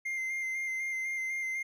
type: tone with vibrato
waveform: triangle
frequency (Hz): 2093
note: C7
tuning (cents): 0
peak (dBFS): -30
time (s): 0.05-1.63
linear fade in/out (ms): 10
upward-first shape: square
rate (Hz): 4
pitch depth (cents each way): 17
effects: none